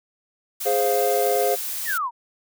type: noise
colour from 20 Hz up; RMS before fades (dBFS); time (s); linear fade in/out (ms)
blue; -29; 0.6-1.98; 10
type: chord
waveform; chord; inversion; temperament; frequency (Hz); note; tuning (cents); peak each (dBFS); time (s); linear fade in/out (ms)
triangle; F minor; first; equal; 415.3 / 523.3 / 698.5; Ab4 / C5 / F5; 0 / 0 / 0; -21; 0.65-1.56; 20
type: exponential sweep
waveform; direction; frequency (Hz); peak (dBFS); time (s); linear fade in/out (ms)
sine; down; 1978 to 904; -22; 1.85-2.11; 50
effects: none